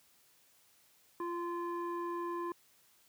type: tone with low-pass filter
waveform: square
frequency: 345.4 Hz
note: F4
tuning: 19 cents flat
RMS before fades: -38 dBFS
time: 1.2-2.52 s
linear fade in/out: 2 ms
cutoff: 1200 Hz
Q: 3.3
effects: white hiss -67 dBFS RMS until 3.08 s + high-pass 60 Hz 12 dB/octave